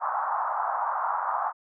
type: band-pass noise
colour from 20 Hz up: pink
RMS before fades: -28 dBFS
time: 0-1.53 s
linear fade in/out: 50 ms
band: 750 to 1300 Hz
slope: 48 dB/octave
effects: none